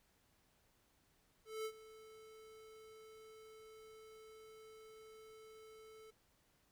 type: tone with ADSR envelope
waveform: square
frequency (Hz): 437.8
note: A4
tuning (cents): -9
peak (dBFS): -40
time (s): 1.45-6.11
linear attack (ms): 200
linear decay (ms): 67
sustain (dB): -17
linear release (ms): 11
effects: pink hiss -75 dBFS RMS until 6.71 s